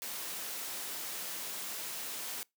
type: noise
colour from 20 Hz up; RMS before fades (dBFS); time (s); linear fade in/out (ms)
white; -40; 0.02-2.43; 0
effects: noise-tail reverb RT60 0.2 s tail -25 dB re dry + high-pass 200 Hz 12 dB/octave